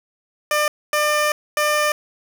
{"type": "tone bursts at uneven times", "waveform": "15% pulse", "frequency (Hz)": 599, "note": "D5", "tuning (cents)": 34, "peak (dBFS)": -10, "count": 3, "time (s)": [[0.51, 0.68], [0.93, 1.32], [1.57, 1.92]], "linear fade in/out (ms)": 2, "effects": []}